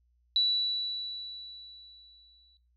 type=tone with exponential decay; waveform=sine; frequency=3943 Hz; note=B7; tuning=4 cents flat; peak=-21 dBFS; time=0.36-2.57 s; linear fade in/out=1 ms; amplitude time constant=480 ms; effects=noise-tail reverb RT60 0.3 s tail -18 dB re dry + added 60 Hz sine -66 dBFS peak until 2.76 s